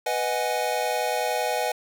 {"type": "chord", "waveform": "square", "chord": "G# minor seventh", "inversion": "first", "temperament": "equal", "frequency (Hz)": [493.9, 622.3, 740, 830.6], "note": ["B4", "D#5", "F#5", "G#5"], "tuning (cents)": [0, 0, 0, 0], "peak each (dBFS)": -30, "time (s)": [0.06, 1.72], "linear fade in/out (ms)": 5, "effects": []}